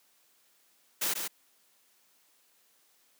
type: noise with echo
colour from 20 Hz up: white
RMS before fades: -30 dBFS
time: 1.01-1.14 s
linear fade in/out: 10 ms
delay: 140 ms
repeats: 1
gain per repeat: -5 dB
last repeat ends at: 1.28 s
effects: white hiss -67 dBFS RMS until 3.19 s + high-pass 200 Hz 12 dB/octave